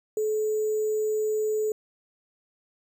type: tone with sample-and-hold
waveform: sine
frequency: 430.2 Hz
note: A4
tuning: 39 cents flat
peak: -23 dBFS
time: 0.17-1.72 s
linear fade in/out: 2 ms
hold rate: 7350 Hz
effects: none